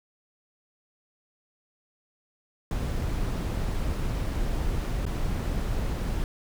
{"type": "noise with dropouts", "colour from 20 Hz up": "brown", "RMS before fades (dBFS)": -28, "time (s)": [2.71, 6.24], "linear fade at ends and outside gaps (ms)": 1, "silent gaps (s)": [5.054, 5.064], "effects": []}